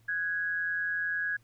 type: tone pair together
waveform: sine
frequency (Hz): 1489 / 1659.9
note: F#6 / G#6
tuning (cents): +11 / -1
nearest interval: major second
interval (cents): 188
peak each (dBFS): -37 / -29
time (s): 0.08-1.37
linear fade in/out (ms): 10
effects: added 114 Hz sine -61 dBFS peak until 1.43 s + pink hiss -69 dBFS RMS until 1.43 s